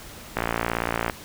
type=click train; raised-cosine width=0.5 ms; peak=-8 dBFS; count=43; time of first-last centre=0.37-1.098 s; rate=57.7 Hz; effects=pink hiss -42 dBFS RMS until 1.24 s